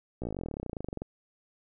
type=slowing click train; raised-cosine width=2 ms; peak=-22 dBFS; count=29; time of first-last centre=0.22-1.019 s; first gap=16 ms; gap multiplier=1.04; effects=none